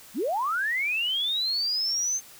sine linear sweep, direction up, 172.4 to 6340 Hz, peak -24 dBFS, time 0.14-2.21 s, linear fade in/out 50 ms, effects white hiss -49 dBFS RMS until 2.39 s

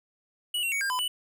square tone with pitch steps, 2929 / 2739 / 2239 / 1603 / 1006 / 2967 Hz, F#7 / F7 / C#7 / G6 / B5 / F#7, -18 / -34 / +17 / +38 / +32 / +4 cents, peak -27 dBFS, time 0.54-1.08 s, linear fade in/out 5 ms, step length 90 ms, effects none

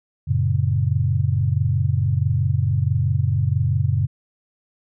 sine chord, F# major, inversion none, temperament equal with one note detuned, 92.5 / 114.01 / 138.59 Hz, F#2 / A#2 / C#3, 0 / -38 / 0 cents, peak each -21 dBFS, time 0.27-4.07 s, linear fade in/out 20 ms, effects none

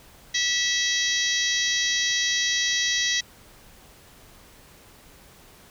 harmonic tone, 650 Hz, E5, 24 cents flat, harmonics 3 / 4 / 5 / 6 / 7 / 8 / 9 / 10, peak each -26 / -36 / -29 / -27 / -33 / -33 / -30 / -36 dBFS, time 0.34-3.21 s, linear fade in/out 10 ms, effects pink hiss -51 dBFS RMS until 5.7 s

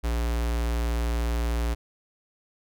square tone with notch filter, 58.27 Hz, A#1, in tune, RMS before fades -26 dBFS, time 0.03-1.75 s, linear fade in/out 20 ms, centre 140 Hz, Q 1.4, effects none

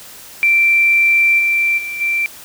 sine tone with level steps, 2349 Hz, D7, in tune, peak -9 / -12 / -22 / -14 dBFS, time 0.43-2.26 s, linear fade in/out 0 ms, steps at 1.38 / 1.77 / 2 s, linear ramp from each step 20 ms, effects white hiss -37 dBFS RMS until 2.44 s

